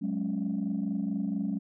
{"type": "chord", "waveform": "sine", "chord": "F# suspended second", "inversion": "none", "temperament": "equal with one note detuned", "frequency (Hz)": [185, 209.3, 277.2], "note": ["F#3", "G#3", "C#4"], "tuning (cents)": [0, 14, 0], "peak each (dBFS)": [-32, -30, -33], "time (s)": [0.01, 1.59], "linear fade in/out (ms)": 20, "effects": ["tanh soft clip ceiling -22 dBFS"]}